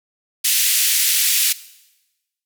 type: band-pass noise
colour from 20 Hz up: white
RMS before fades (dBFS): -17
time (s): 0.44-1.53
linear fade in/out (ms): 10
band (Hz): 2100 to 16000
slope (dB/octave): 24
effects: noise-tail reverb RT60 1.0 s tail -18 dB re dry